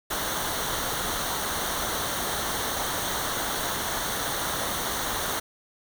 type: noise with comb filter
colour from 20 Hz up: pink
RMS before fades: -29 dBFS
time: 0.1-5.4 s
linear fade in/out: 10 ms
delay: 0.4 ms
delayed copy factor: -0.65
effects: none